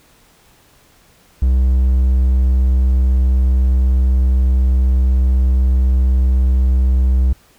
triangle tone, 64 Hz, C2, 38 cents flat, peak -8 dBFS, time 1.42-7.33 s, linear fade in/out 5 ms, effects pink hiss -51 dBFS RMS until 7.58 s

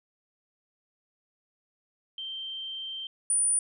sine tone pair in turn, 3136 / 9417 Hz, G7 / D9, 0 / +4 cents, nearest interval octave + perfect fifth, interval 1904 cents, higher second, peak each -34 / -22 dBFS, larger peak second, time 2.18-3.07 / 3.3-3.59 s, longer first, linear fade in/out 2 ms, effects none

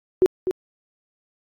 sine tone with echo, 370 Hz, F#4, in tune, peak -11 dBFS, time 0.22-0.26 s, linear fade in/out 0 ms, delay 250 ms, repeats 1, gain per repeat -8 dB, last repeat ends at 0.51 s, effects AAC 64 kbps

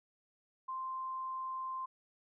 sine tone, 1045 Hz, C6, 2 cents flat, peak -37 dBFS, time 0.68-1.86 s, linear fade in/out 10 ms, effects none

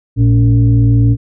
sine tone with frequency modulation, 114.3 Hz, A#2, 34 cents flat, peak -6 dBFS, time 0.16-1.17 s, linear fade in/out 50 ms, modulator 170 Hz, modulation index 0.65, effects none

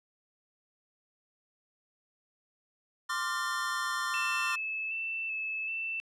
square chord, D minor seventh, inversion third, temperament equal with one note detuned, 1046.5 / 1174.7 / 1396.9 / 1806.3 Hz, C6 / D6 / F6 / A6, 0 / 0 / 0 / +45 cents, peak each -37 dBFS, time 3.09-4.56 s, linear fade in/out 10 ms
sine tone with vibrato, 2637 Hz, E7, in tune, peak -32 dBFS, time 4.14-6 s, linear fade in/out 0 ms, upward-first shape square, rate 1.3 Hz, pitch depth 19 cents each way
effects low-pass 10000 Hz 12 dB/octave

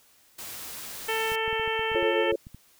white noise, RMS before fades -39 dBFS, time 0.38-1.36 s, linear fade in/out 10 ms
harmonic tone, 444.8 Hz, A4, 19 cents sharp, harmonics 1 / 2 / 3 / 4 / 5 / 6 / 7, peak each -30 / -32 / -37 / -33 / -35 / -35 / -35 dBFS, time 1.08-2.32 s, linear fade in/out 10 ms
clicks, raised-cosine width 5 ms, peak -31 dBFS, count 12, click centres 1.319 / 1.479 / 1.529 / 1.597 / 1.677 / 1.794 / 1.917 / 1.947 / 2.027 / 2.325 / 2.469 / 2.546 s
sine chord, F augmented, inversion none, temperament just, 349.2 / 436.5 / 545.7 Hz, F4 / A4 / C#5, 0 / -14 / -27 cents, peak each -28 dBFS, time 1.95-2.36 s, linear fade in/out 5 ms
effects white hiss -60 dBFS RMS until 2.79 s

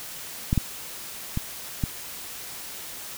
clicks, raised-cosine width 5 ms, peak -9 / -8 / -13 / -11 dBFS, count 4, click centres 0.529 / 0.577 / 1.374 / 1.838 s, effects white hiss -38 dBFS RMS until 3.17 s

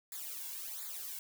blue noise with flanger, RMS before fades -43 dBFS, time 0.12-1.19 s, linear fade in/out 2 ms, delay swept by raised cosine 0.34 to 1.64 ms, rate 1.4 Hz, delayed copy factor -1, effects none

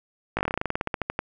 slowing click train, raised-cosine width 0.5 ms, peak -10 dBFS, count 19, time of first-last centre 0.37-1.191 s, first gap 18 ms, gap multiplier 1.1, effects none

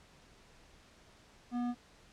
sine tone with hard clipping, 242.8 Hz, B3, 29 cents flat, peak -34 dBFS, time 1.51-1.75 s, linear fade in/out 50 ms, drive 10 dB, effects pink hiss -61 dBFS RMS until 2.12 s + low-pass 7000 Hz 12 dB/octave

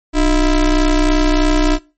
square ring-modulated tone, 165.6 Hz, E3, 8 cents sharp, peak -8 dBFS, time 0.13-1.79 s, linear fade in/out 50 ms, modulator 134 Hz, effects noise-tail reverb RT60 0.3 s tail -22 dB re dry + MP3 32 kbps

